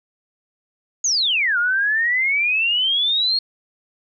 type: exponential two-way sweep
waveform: sine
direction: down then up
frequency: 6800 to 1396.9 to 4332 Hz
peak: -16 dBFS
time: 1.04-3.39 s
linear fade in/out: 5 ms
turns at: 1.58 s
effects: none